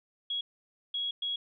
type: tone bursts at uneven times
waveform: sine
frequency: 3322 Hz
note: G#7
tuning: in tune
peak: -30 dBFS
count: 3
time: 0.3-0.41 / 0.94-1.11 / 1.22-1.36 s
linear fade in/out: 5 ms
effects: none